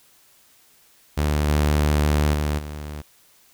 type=tone with level steps; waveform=sawtooth; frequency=74.5 Hz; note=D2; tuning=25 cents sharp; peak=-15 / -13 / -17 / -27 dBFS; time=1.17-3.02 s; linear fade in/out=10 ms; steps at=1.48 / 2.33 / 2.58 s; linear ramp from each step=10 ms; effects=white hiss -56 dBFS RMS until 3.53 s